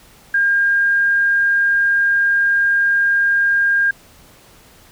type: tone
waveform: sine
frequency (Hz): 1610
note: G6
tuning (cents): +46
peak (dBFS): -12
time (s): 0.34-3.91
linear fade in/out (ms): 5
effects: pink hiss -47 dBFS RMS until 4.91 s